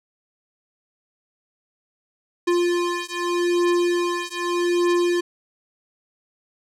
square beating tone pair, 349.2 / 350.02 Hz, F4 / F4, 0 / +4 cents, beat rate 0.82 Hz, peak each -23 dBFS, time 2.47-5.21 s, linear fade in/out 10 ms, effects low-pass 8000 Hz 12 dB/octave

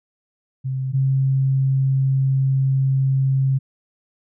sine tone pair in turn, 131.9 / 134.21 Hz, C3 / C3, +14 / +44 cents, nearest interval unison, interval 30 cents, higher second, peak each -21 / -15 dBFS, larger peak second, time 0.64-0.93 / 0.93-3.59 s, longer second, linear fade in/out 20 ms, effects none

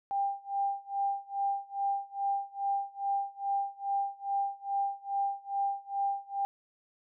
sine tone with tremolo, 795 Hz, G5, 24 cents sharp, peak -26 dBFS, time 0.11-6.45 s, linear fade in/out 0 ms, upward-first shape sine, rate 2.4 Hz, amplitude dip 95%, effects none

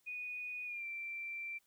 sine tone with pitch glide, 2473 to 2350 Hz, D#7 to D7, -11 to +1 cents, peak -40 dBFS, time 0.06-1.59 s, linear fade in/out 20 ms, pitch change -88 cents, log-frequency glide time 0.65-0.85 s, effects white hiss -75 dBFS RMS until 1.66 s

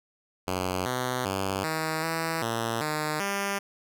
5% pulse tone with pitch steps, 92.2 / 126.3 / 96.5 / 158.6 / 163.3 / 114.9 / 152.9 / 199.2 Hz, F#2 / B2 / G2 / D#3 / E3 / A#2 / D#3 / G3, -6 / +39 / -27 / +33 / -16 / -25 / -30 / +28 cents, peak -16 dBFS, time 0.47-3.59 s, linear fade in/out 10 ms, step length 390 ms, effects none

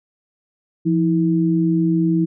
sine tone pair together, 171.16 / 323.1 Hz, F3 / E4, -35 / -35 cents, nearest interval major seventh, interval 1100 cents, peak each -17 dBFS, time 0.85-2.26 s, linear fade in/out 20 ms, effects none

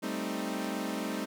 sawtooth chord, A half-diminished seventh, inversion third, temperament equal, 196 / 220 / 261.6 / 311.1 Hz, G3 / A3 / C4 / Eb4, 0 / 0 / 0 / 0 cents, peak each -34 dBFS, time 0.02-1.26 s, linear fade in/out 20 ms, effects none

